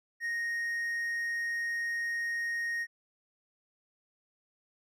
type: tone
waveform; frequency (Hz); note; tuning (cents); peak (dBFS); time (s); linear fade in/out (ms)
triangle; 1864.7; A#6; 0; -29; 0.2-2.87; 50
effects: none